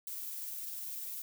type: noise with tremolo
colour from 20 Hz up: violet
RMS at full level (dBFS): -40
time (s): 0.07-1.22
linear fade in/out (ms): 2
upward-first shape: triangle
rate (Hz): 20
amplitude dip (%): 30
effects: none